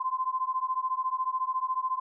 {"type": "beating tone pair", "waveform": "sine", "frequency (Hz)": [1028, 1042], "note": ["C6", "C6"], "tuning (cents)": [-31, -7], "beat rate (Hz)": 14, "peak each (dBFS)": -30, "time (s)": [0, 2], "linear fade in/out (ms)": 10, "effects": []}